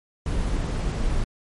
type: noise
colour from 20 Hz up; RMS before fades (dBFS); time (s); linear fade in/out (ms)
brown; -24; 0.26-1.24; 2
effects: MP3 48 kbps